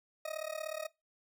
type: tone with amplitude modulation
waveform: 40% pulse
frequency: 627 Hz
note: D#5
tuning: 13 cents sharp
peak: -33 dBFS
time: 0.25-0.87 s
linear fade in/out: 5 ms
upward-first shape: sine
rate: 36.6 Hz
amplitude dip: 95%
effects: noise-tail reverb RT60 0.2 s tail -20 dB re dry